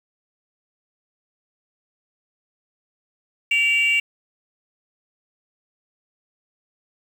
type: tone pair together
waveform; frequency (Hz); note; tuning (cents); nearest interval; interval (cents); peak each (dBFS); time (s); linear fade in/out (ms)
sine; 2300 / 2775; D7 / F7; -37 / -12; minor third; 325; -18 / -17; 3.51-4; 5
effects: tanh soft clip ceiling -11 dBFS + 7-bit